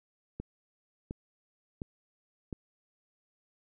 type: click train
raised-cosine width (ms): 3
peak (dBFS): -24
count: 4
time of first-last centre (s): 0.4-2.528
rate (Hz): 1.41
effects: none